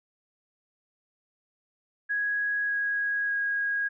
sine tone with pitch steps, 1661.2 / 1651.6 / 1642.1 Hz, G#6 / G#6 / G#6, 0 / -10 / -20 cents, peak -25 dBFS, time 2.09-3.89 s, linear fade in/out 20 ms, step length 600 ms, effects none

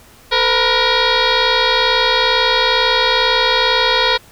sine tone with frequency modulation, 1396.9 Hz, F6, in tune, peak -11 dBFS, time 0.31-4.18 s, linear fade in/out 20 ms, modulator 476 Hz, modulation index 6.1, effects pink hiss -45 dBFS RMS until 4.31 s

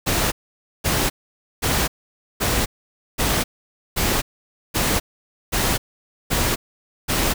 pink noise bursts, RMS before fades -20 dBFS, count 10, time 0.06-7.34 s, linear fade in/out 20 ms, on 260 ms, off 520 ms, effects none

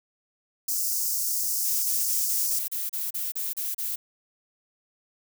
white high-pass noise, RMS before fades -27 dBFS, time 0.68-2.59 s, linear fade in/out 5 ms, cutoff 5100 Hz, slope 48 dB/octave
violet noise bursts, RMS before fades -30 dBFS, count 11, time 1.65-3.96 s, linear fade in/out 10 ms, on 180 ms, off 33 ms
effects none

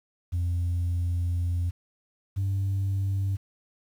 sine tone pair in turn, 87.31 / 97.38 Hz, F2 / G2, 0 / -11 cents, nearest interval major second, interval 189 cents, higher second, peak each -22 dBFS, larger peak neither, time 0.32-1.71 / 2.36-3.37 s, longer first, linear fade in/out 20 ms, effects tanh soft clip ceiling -22 dBFS + 9-bit

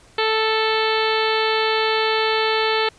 harmonic tone, 440 Hz, A4, in tune, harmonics 1 / 2 / 3 / 4 / 5 / 6 / 7 / 8 / 9 / 10, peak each -21 / -24 / -26 / -27 / -28 / -29 / -29 / -30 / -31 / -31 dBFS, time 0.18-2.89 s, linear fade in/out 5 ms, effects pink hiss -51 dBFS RMS until 2.98 s + resampled to 22050 Hz

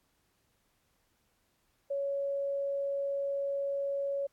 sine tone, 558 Hz, C#5, 11 cents sharp, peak -30 dBFS, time 1.9-4.27 s, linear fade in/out 10 ms, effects pink hiss -74 dBFS RMS until 4.32 s + AAC 64 kbps

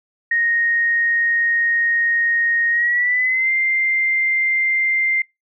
sine tone with pitch glide, 1864.7 to 2093 Hz, A#6 to C7, 0 to 0 cents, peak -15 dBFS, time 0.31-5.22 s, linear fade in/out 5 ms, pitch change +200 cents, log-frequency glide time 2.7-3.51 s, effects noise-tail reverb RT60 0.2 s tail -24 dB re dry

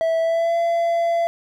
triangle tone with pitch glide, 655 to 677.7 Hz, E5 to E5, -11 to +48 cents, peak -15 dBFS, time 0.01-1.27 s, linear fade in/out 0 ms, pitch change +59 cents, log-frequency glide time 0.2-0.57 s, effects none

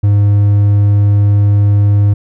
triangle tone, 102.1 Hz, G#2, 29 cents flat, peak -4 dBFS, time 0.03-2.14 s, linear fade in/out 10 ms, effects none

